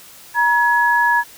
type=tone pair together; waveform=sine; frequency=951 / 1688 Hz; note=A#5 / G#6; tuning=+34 / +28 cents; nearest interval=minor seventh; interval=994 cents; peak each=-15 dBFS; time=0.34-1.24 s; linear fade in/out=50 ms; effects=white hiss -42 dBFS RMS until 1.37 s